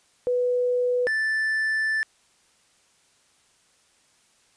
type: tone pair in turn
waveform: sine / triangle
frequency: 493.9 / 1760.1 Hz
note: B4 / A6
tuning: 0 / 0 cents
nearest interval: octave + minor seventh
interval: 2200 cents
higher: second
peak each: -20 dBFS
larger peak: neither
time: 0.27-1.07 / 1.07-2.03 s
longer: second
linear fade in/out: 0 ms
effects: white hiss -62 dBFS RMS until 4.56 s + resampled to 22050 Hz